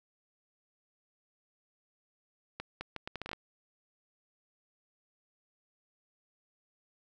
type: accelerating click train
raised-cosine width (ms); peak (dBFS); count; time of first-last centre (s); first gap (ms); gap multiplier
0.3; -22; 10; 2.6-3.332; 210; 0.73
effects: none